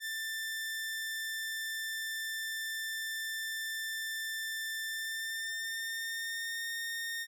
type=tone with pitch glide; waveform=sawtooth; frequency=1778 to 1835.4 Hz; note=A6 to A#6; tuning=+18 to -27 cents; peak=-32 dBFS; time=0-7.27 s; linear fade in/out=50 ms; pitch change=+55 cents; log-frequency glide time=4.85-6.68 s; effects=none